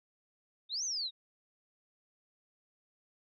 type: exponential two-way sweep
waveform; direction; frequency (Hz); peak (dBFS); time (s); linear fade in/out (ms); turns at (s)
sine; up then down; 3520 to 6440 to 3685; -33; 0.69-1.11; 50; 0.84
effects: none